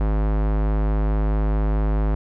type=tone with low-pass filter; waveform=square; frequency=52.3 Hz; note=G#1; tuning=13 cents sharp; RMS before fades=-20 dBFS; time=0-2.15 s; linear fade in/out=5 ms; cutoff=1200 Hz; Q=0.79; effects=none